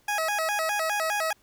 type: tone with vibrato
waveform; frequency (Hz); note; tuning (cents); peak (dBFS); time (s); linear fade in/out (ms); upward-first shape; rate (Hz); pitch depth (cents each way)
20% pulse; 729; F#5; -26; -20; 0.08-1.33; 5; square; 4.9; 220
effects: pink hiss -63 dBFS RMS until 1.42 s